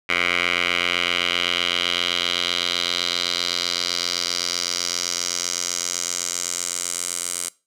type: tone with band-pass filter sweep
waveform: 10% pulse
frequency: 87.8 Hz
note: F2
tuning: 10 cents sharp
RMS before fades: -24 dBFS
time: 0.09-7.49 s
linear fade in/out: 5 ms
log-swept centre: 2300 to 8500 Hz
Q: 2.9
effects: noise-tail reverb RT60 0.3 s tail -22 dB re dry